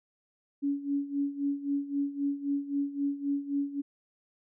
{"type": "tone with tremolo", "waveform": "sine", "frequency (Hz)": 282.3, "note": "C#4", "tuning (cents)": 32, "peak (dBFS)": -25, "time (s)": [0.62, 3.82], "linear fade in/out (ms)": 20, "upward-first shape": "sine", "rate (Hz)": 3.8, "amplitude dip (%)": 80, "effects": []}